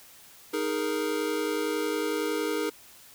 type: chord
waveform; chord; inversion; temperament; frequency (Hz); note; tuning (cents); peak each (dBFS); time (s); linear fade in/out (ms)
square; D# suspended fourth; none; equal; 311.1 / 415.3 / 466.2; D#4 / G#4 / A#4; 0 / 0 / 0; -32; 0.53-2.7; 10
effects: white hiss -52 dBFS RMS until 3.14 s